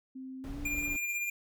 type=tone with pitch glide; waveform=sine; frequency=261.6 to 290.3 Hz; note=C4 to D4; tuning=0 to -20 cents; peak=-40 dBFS; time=0.15-0.97 s; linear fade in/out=10 ms; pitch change=+180 cents; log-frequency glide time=0.41-0.61 s
type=noise; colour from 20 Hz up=brown; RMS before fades=-41 dBFS; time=0.44-0.96 s; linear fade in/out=0 ms
type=tone with tremolo; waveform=square; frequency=2401 Hz; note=D7; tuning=38 cents sharp; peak=-31 dBFS; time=0.65-1.3 s; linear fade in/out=5 ms; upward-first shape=sine; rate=16 Hz; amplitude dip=35%
effects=none